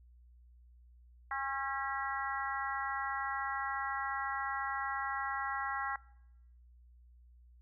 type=harmonic tone with a mistuned harmonic; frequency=271.4 Hz; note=C#4; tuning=36 cents flat; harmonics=3 / 4 / 5 / 6 / 7; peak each=-39 / -40 / -41 / -42 / -42 dBFS; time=1.31-5.96 s; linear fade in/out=2 ms; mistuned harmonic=7; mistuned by=+31 cents; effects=noise-tail reverb RT60 0.9 s tail -23 dB re dry + added 60 Hz sine -57 dBFS peak until 7.61 s